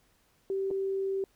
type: tone with dropouts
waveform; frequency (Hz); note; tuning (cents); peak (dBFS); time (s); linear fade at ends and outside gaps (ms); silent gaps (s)
sine; 387.7; G4; -19; -28; 0.5-1.24; 1; 0.705-0.711
effects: pink hiss -68 dBFS RMS until 1.35 s